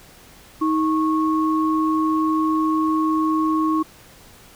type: tone pair together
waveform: sine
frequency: 315.7 / 1098 Hz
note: D#4 / C#6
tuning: +25 / -17 cents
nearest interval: octave + minor seventh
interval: 2158 cents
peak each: -18 / -22 dBFS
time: 0.61-3.83 s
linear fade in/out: 10 ms
effects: pink hiss -47 dBFS RMS until 4.55 s